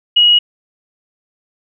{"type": "tone", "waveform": "sine", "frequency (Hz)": 2900, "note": "F#7", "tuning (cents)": -35, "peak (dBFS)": -6, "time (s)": [0.16, 0.39], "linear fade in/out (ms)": 10, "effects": []}